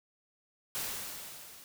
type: noise with level ramp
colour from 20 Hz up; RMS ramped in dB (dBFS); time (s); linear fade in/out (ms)
white; -35 to -53; 0.75-1.64; 0
effects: none